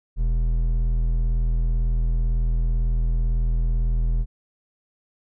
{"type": "tone with hard clipping", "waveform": "sine", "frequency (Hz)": 41, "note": "E1", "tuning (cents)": -9, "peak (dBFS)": -20, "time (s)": [0.16, 4.26], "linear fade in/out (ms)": 50, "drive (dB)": 7, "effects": []}